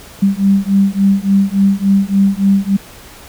sine beating tone pair, 195.1 / 198.6 Hz, G3 / G3, -8 / +23 cents, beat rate 3.5 Hz, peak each -12 dBFS, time 0.22-2.77 s, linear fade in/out 10 ms, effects pink hiss -37 dBFS RMS until 3.28 s

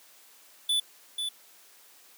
square tone with echo, 3478 Hz, A7, 21 cents flat, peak -24 dBFS, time 0.69-0.8 s, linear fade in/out 5 ms, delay 490 ms, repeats 1, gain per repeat -6 dB, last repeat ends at 1.29 s, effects white hiss -56 dBFS RMS until 2.17 s + high-pass 300 Hz 12 dB/octave

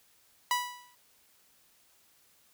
sawtooth tone with exponential decay, 982 Hz, B5, 10 cents flat, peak -20 dBFS, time 0.51-0.95 s, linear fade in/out 1 ms, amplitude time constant 94 ms, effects white hiss -65 dBFS RMS until 2.53 s

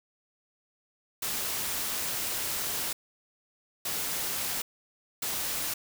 white noise bursts at uneven times, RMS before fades -32 dBFS, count 3, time 1.22-2.93 / 3.85-4.62 / 5.22-5.74 s, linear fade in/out 5 ms, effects none

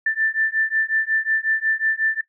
sine beating tone pair, 1769 / 1774.5 Hz, A6 / A6, +9 / +14 cents, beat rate 5.5 Hz, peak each -22 dBFS, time 0.06-2.21 s, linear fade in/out 5 ms, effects noise-tail reverb RT60 0.1 s tail -18 dB re dry

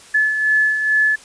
sine beating tone pair, 1723 / 1725.3 Hz, A6 / A6, -37 / -34 cents, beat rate 2.3 Hz, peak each -23 / -14 dBFS, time 0.14-1.16 s, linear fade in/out 10 ms, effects white hiss -43 dBFS RMS until 1.24 s + resampled to 22050 Hz

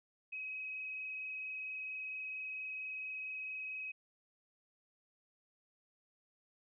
sine tone with frequency modulation, 2541 Hz, D#7, 36 cents sharp, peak -40 dBFS, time 0.32-3.92 s, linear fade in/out 10 ms, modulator 24.4 Hz, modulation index 0.91, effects none

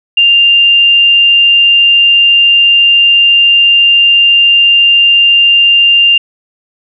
sine tone, 2794 Hz, F7, in tune, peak -3 dBFS, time 0.17-6.18 s, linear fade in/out 5 ms, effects none

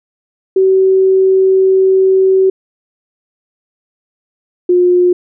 sine tone pair in turn, 380.4 / 357.6 Hz, F#4 / F4, +48 / +41 cents, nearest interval minor second, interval 107 cents, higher first, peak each -6 dBFS, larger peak neither, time 0.56-2.5 / 4.69-5.13 s, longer first, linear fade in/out 5 ms, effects none

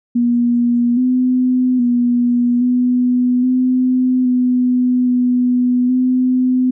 sine tone with pitch steps, 239.7 / 253.2 / 242.3 / 248.3 / 254.4 / 249.9 / 248 / 254.1 Hz, A#3 / B3 / B3 / B3 / C4 / B3 / B3 / B3, +48 / +43 / -33 / +9 / -48 / +21 / +7 / +49 cents, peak -11 dBFS, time 0.15-6.71 s, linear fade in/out 10 ms, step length 820 ms, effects none

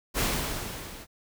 pink noise with level ramp, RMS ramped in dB -24 to -45 dBFS, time 0.14-1.07 s, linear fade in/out 50 ms, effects none

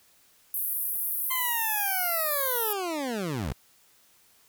white band-pass noise, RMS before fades -30 dBFS, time 0.54-2.73 s, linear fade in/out 2 ms, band 11000 to 16000 Hz, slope 48 dB/octave
20% pulse linear sweep, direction down, 1046.5 to 51.91 Hz, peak -24 dBFS, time 1.3-3.53 s, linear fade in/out 10 ms
effects white hiss -61 dBFS RMS until 4.48 s

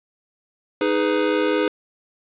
square chord, G# minor, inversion second, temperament just, 311.5 / 415.3 / 498.4 Hz, D#4 / G#4 / B4, +2 / 0 / +16 cents, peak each -23 dBFS, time 0.81-1.68 s, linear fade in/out 2 ms, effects resampled to 8000 Hz + 7-bit

